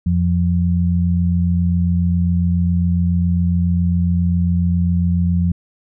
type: tone pair together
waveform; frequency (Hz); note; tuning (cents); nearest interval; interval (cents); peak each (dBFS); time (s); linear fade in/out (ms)
sine; 87.31 / 174.61; F2 / F3; 0 / 0; octave; 1200; -16; 0.06-5.52; 5
effects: none